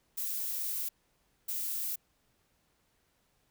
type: noise bursts at uneven times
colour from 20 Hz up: violet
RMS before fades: -35 dBFS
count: 2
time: 0.17-0.89 / 1.48-1.96 s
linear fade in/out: 10 ms
effects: pink hiss -73 dBFS RMS until 3.5 s